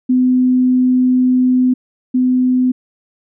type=tone pair in turn; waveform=sine; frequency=253.4 / 253.4 Hz; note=B3 / B3; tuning=+45 / +45 cents; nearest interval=unison; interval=0 cents; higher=neither; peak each=-9 / -10 dBFS; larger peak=first; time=0.09-1.74 / 2.14-2.72 s; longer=first; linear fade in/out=10 ms; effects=none